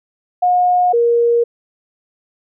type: tone pair in turn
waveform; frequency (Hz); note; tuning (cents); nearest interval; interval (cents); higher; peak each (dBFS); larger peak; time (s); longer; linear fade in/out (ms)
sine; 720 / 471.1; F#5 / A#4; -47 / +18; perfect fifth; 735; first; -10; neither; 0.42-0.93 / 0.93-1.44; neither; 10
effects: none